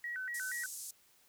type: tone with vibrato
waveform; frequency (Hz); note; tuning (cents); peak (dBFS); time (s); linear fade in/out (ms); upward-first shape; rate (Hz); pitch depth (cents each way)
sine; 1703; G#6; +43; -37; 0.04-0.66; 2; square; 4.2; 200
type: band-pass noise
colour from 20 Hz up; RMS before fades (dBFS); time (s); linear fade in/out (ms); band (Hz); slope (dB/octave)
pink; -45; 0.34-0.91; 5; 6300 to 12000; 24
effects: white hiss -67 dBFS RMS until 1.28 s